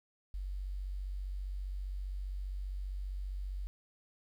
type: tone with quantisation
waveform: sine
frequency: 47.55 Hz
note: F#1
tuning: 48 cents sharp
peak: -36 dBFS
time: 0.34-3.67 s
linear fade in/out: 0 ms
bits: 11
effects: none